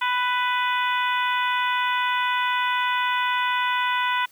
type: harmonic tone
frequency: 496 Hz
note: B4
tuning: 7 cents sharp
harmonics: 2 / 3 / 4 / 5 / 6 / 7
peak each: -23 / -27 / -29 / -31 / -33 / -34 dBFS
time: 0.01-4.26 s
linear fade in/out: 10 ms
effects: white hiss -56 dBFS RMS until 4.31 s